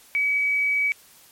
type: tone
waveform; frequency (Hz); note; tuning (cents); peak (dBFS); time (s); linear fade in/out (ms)
sine; 2277; C#7; +46; -19; 0.15-0.92; 0
effects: white hiss -52 dBFS RMS until 1.31 s + MP3 64 kbps